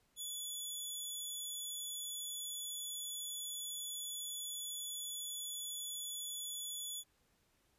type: tone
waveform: 15% pulse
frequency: 3426 Hz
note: A7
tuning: 47 cents flat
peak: -34 dBFS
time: 0.16-7.04 s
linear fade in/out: 50 ms
effects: pink hiss -75 dBFS RMS until 7.78 s + resampled to 32000 Hz